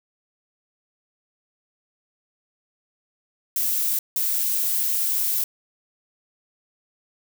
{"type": "noise bursts at uneven times", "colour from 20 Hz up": "violet", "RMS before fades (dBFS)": -23, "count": 2, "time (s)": [[3.56, 3.99], [4.16, 5.44]], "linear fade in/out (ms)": 2, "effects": []}